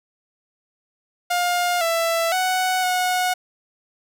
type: tone with pitch steps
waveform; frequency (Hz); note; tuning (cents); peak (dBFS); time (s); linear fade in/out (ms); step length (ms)
sawtooth; 708 / 665 / 742 / 731; F5 / E5 / F#5 / F#5; +23 / +15 / +5 / -21; -15; 1.3-3.34; 10; 510
effects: none